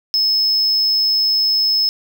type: tone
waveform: triangle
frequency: 5200 Hz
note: E8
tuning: 24 cents flat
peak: -12 dBFS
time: 0.14-1.89 s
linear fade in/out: 0 ms
effects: 7-bit